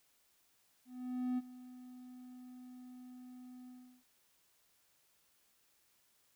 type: tone with ADSR envelope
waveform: triangle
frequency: 251 Hz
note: B3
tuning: 28 cents sharp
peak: -30 dBFS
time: 0.85-4.04 s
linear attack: 530 ms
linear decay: 30 ms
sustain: -18 dB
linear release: 360 ms
effects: white hiss -73 dBFS RMS until 6.35 s